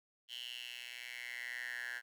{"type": "tone with high-pass filter sweep", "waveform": "10% pulse", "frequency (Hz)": 121.9, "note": "B2", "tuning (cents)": -22, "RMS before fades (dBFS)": -45, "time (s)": [0.28, 2.02], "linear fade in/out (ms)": 50, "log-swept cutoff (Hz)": [3100, 1600], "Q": 7.1, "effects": []}